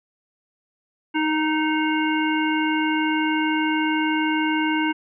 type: harmonic tone with a mistuned harmonic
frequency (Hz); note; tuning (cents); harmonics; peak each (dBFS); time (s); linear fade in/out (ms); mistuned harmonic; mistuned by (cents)
311.1; D#4; 0; 1 / 3 / 5 / 7 / 9; -21 / -26 / -28 / -29 / -31; 1.14-4.93; 20; 5; -21
effects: none